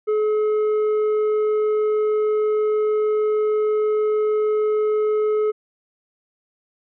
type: tone with tanh clipping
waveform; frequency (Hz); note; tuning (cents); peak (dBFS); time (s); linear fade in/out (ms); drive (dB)
triangle; 426.8; G#4; +47; -18; 0.07-5.52; 20; 10
effects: none